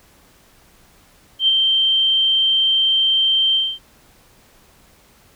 sine tone with ADSR envelope, 3136 Hz, G7, in tune, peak -10 dBFS, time 1.39-3.79 s, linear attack 87 ms, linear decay 24 ms, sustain -3 dB, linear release 240 ms, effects pink hiss -52 dBFS RMS until 5.35 s

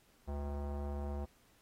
square tone with low-pass filter, 71.7 Hz, D2, 41 cents flat, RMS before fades -39 dBFS, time 0.27-1.26 s, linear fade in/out 20 ms, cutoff 780 Hz, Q 1.9, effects pink hiss -69 dBFS RMS until 1.61 s + AAC 48 kbps

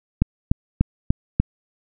click train, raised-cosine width 5 ms, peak -3 dBFS, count 5, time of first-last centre 0.22-1.4 s, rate 3.39 Hz, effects none

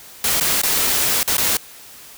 white noise with dropouts, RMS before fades -18 dBFS, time 0.24-1.57 s, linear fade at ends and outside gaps 2 ms, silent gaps 0.4-0.408 / 0.617-0.633 / 1.231-1.276 / 1.369-1.38 s, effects white hiss -41 dBFS RMS until 2.17 s

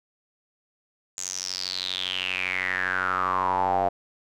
square tone with band-pass filter sweep, 46.25 Hz, F#1, in tune, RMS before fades -27 dBFS, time 1.17-3.89 s, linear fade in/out 10 ms, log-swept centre 7000 to 690 Hz, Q 7.9, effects none

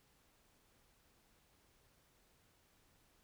silence, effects pink hiss -72 dBFS RMS until 3.23 s

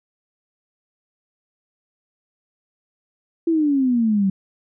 sine exponential sweep, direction down, 338.5 to 188.5 Hz, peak -15 dBFS, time 3.47-4.3 s, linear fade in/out 5 ms, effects none

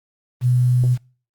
sine tone with quantisation, 124.4 Hz, B2, 13 cents sharp, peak -13 dBFS, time 0.41-0.98 s, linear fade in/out 50 ms, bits 7, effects noise-tail reverb RT60 0.4 s tail -24 dB re dry + Opus 32 kbps

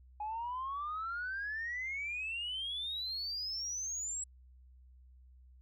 sine exponential sweep, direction up, 830.6 to 7800 Hz, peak -35 dBFS, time 0.2-4.24 s, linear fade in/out 5 ms, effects tanh soft clip ceiling -32 dBFS + added 63 Hz sine -56 dBFS peak until 5.61 s

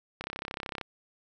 click train, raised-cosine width 0.3 ms, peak -19 dBFS, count 21, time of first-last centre 0.21-0.812 s, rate 33.2 Hz, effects none

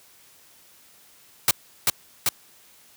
white noise with echo, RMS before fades -17 dBFS, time 1.48-1.51 s, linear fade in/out 2 ms, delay 390 ms, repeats 2, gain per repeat -2 dB, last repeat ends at 2.29 s, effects white hiss -54 dBFS RMS until 2.96 s + high-pass 60 Hz 12 dB/octave

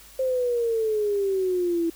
sine exponential sweep, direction down, 528 to 329.6 Hz, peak -21 dBFS, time 0.19-1.9 s, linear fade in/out 5 ms, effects added 50 Hz sine -54 dBFS peak until 1.95 s + white hiss -49 dBFS RMS until 1.95 s

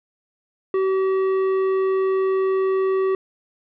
sine tone with tanh clipping, 381.7 Hz, G4, 46 cents flat, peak -19 dBFS, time 0.74-3.15 s, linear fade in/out 2 ms, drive 10 dB, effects none

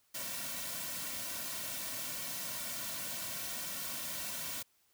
white noise with comb filter, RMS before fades -40 dBFS, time 0.14-4.63 s, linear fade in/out 10 ms, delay 2.4 ms, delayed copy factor -0.7, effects white hiss -72 dBFS RMS until 4.93 s

